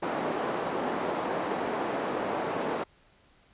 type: band-pass noise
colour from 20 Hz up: white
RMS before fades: -31 dBFS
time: 0.02-2.84 s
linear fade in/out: 10 ms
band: 250 to 760 Hz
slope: 12 dB/octave
effects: pink hiss -62 dBFS RMS until 3.53 s + resampled to 8000 Hz